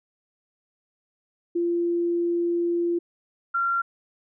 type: tone pair in turn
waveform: sine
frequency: 344 / 1376 Hz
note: F4 / F6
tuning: -26 / -26 cents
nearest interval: 2 octaves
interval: 2400 cents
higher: second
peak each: -21 dBFS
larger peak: neither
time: 1.55-2.99 / 3.54-3.82 s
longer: first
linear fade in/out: 10 ms
effects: none